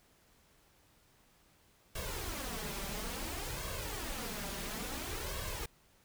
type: noise with flanger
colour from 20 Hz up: pink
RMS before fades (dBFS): -40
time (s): 1.95-5.66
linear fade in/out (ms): 5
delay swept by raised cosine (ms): 1.8 to 5.1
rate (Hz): 0.58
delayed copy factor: +0.7
effects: pink hiss -67 dBFS RMS until 6.04 s